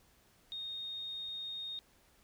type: tone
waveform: sine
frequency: 3704 Hz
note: A#7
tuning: 12 cents flat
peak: -39 dBFS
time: 0.52-1.79 s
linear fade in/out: 0 ms
effects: pink hiss -67 dBFS RMS until 2.23 s